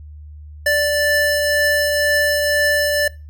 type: tone pair together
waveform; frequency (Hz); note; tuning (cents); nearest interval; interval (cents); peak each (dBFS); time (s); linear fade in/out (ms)
square; 587.3 / 1759.9; D5 / A6; 0 / 0; octave + perfect fifth; 1900; -18; 0.66-3.08; 5
effects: noise-tail reverb RT60 0.3 s tail -22 dB re dry + added 75 Hz sine -34 dBFS peak until 3.29 s